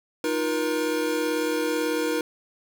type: chord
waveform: square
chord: Eb suspended second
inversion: none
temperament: equal with one note detuned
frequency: 311.1 / 349.2 / 476.8 Hz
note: Eb4 / F4 / Bb4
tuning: 0 / 0 / +39 cents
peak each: -28 / -32 / -27 dBFS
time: 0.24-2.21 s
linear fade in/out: 2 ms
effects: 9-bit